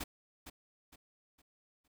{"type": "noise with echo", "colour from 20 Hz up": "pink", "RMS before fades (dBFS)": -39, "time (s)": [0, 0.04], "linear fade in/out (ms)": 10, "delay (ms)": 460, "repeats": 4, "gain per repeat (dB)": -9, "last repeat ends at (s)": 1.88, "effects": []}